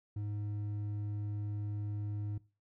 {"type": "tone with hard clipping", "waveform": "sine", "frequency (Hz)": 103.83, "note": "G#2", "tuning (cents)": 0, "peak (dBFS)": -37, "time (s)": [0.16, 2.38], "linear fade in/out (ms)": 5, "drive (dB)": 5, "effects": ["noise-tail reverb RT60 0.3 s tail -19 dB re dry"]}